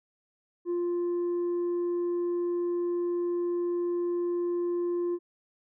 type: tone with tanh clipping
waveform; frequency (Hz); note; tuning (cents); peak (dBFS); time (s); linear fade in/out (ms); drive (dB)
sine; 349.2; F4; 0; -27; 0.65-5.19; 50; 2
effects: none